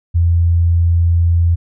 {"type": "tone", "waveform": "sine", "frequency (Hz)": 85, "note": "F2", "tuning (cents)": -46, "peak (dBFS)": -9, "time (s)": [0.14, 1.56], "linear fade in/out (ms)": 20, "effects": []}